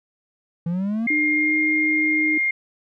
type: linear sweep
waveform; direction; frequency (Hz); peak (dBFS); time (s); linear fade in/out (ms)
triangle; up; 164.81 to 235.7; -19; 0.66-1.07; 5
type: tone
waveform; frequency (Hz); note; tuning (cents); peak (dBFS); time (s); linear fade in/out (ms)
sine; 2123; C7; +25; -18; 1.07-2.51; 5
type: tone with pitch glide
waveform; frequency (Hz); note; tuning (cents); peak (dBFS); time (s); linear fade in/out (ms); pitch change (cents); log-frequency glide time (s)
sine; 302.5 to 308.9; D#4 to D#4; -49 to -12; -22; 1.1-2.38; 5; +37; 1.33-1.56
effects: none